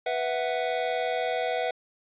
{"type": "chord", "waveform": "square", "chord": "B suspended fourth", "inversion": "none", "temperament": "equal", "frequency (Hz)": [493.9, 659.3, 740], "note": ["B4", "E5", "F#5"], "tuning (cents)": [0, 0, 0], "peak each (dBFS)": -31, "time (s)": [0.06, 1.71], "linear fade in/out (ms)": 5, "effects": ["resampled to 8000 Hz", "9-bit"]}